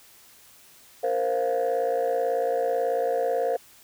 sine chord, Bb suspended second, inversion none, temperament just, 466.2 / 524.4 / 699.2 Hz, Bb4 / C5 / F5, 0 / +4 / +2 cents, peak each -25 / -24 / -26 dBFS, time 1.03-3.57 s, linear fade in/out 10 ms, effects tanh soft clip ceiling -18 dBFS + white hiss -53 dBFS RMS until 3.83 s

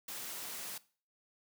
white noise, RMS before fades -43 dBFS, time 0.08-0.78 s, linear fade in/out 5 ms, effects noise-tail reverb RT60 0.4 s tail -19 dB re dry + high-pass 150 Hz 12 dB/octave

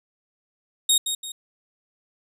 20% pulse tone with echo, 3736 Hz, A#7, 3 cents sharp, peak -10 dBFS, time 0.89-0.98 s, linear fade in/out 5 ms, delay 170 ms, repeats 2, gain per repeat -8 dB, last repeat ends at 1.32 s, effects none

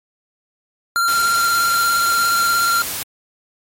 square tone with vibrato, 1381 Hz, F6, 20 cents flat, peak -15 dBFS, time 0.96-2.82 s, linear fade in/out 0 ms, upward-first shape triangle, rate 17 Hz, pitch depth 22 cents each way
white noise, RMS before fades -25 dBFS, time 1.08-3.03 s, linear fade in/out 2 ms
effects MP3 64 kbps

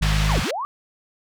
harmonic tone, 51.7 Hz, G#1, 7 cents flat, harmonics 1 / 2 / 3 / 4, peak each -19 / -27 / -23 / -35 dBFS, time 0.01-0.4 s, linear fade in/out 10 ms
white band-pass noise, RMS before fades -28 dBFS, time 0.02-0.51 s, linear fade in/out 5 ms, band 610 to 3500 Hz, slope 12 dB/octave
sine linear two-way sweep, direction down then up, 1207 to 35 to 1207 Hz, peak -24 dBFS, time 0.29-0.65 s, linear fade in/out 0 ms, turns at 0.41 s
effects none

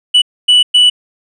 triangle tone bursts at uneven times, 2960 Hz, F#7, in tune, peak -3 dBFS, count 3, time 0.14-0.22 / 0.48-0.63 / 0.74-0.9 s, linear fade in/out 10 ms, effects resampled to 22050 Hz

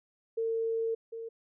sine tone pair in turn, 453.1 / 455.3 Hz, A#4 / A#4, -49 / -41 cents, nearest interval unison, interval 8 cents, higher second, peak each -28 / -37 dBFS, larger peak first, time 0.37-0.95 / 1.12-1.29 s, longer first, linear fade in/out 10 ms, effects none

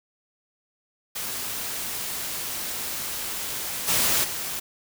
white noise with level steps, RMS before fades -31 / -22 / -31 dBFS, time 1.15-4.6 s, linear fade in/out 10 ms, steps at 3.87 / 4.23 s, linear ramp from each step 20 ms, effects none

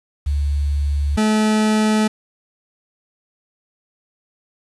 sine / 40% pulse tone pair in turn, 71.9 / 215.5 Hz, D2 / A3, -36 / -36 cents, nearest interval octave + perfect fifth, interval 1900 cents, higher second, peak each -16 / -13 dBFS, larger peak second, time 0.26-1.17 / 1.17-2.08 s, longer neither, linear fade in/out 10 ms, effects resampled to 24000 Hz + 7-bit

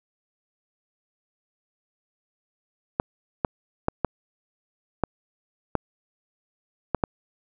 clicks, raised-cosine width 1 ms, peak -7 dBFS, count 8, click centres 2.999 / 3.448 / 3.884 / 4.047 / 5.037 / 5.753 / 6.947 / 7.038 s, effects none

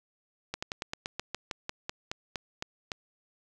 slowing click train, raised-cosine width 0.2 ms, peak -16 dBFS, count 15, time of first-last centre 0.54-2.918 s, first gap 85 ms, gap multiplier 1.1, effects none

